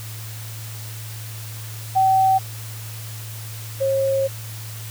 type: tone pair in turn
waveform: sine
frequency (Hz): 765 / 540.9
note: G5 / C#5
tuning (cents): -42 / -43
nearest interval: tritone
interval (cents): 601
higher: first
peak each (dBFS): -13 / -17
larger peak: first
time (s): 1.95-2.39 / 3.8-4.28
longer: second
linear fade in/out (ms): 20
effects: added 110 Hz sine -32 dBFS peak until 4.9 s + white hiss -38 dBFS RMS until 4.9 s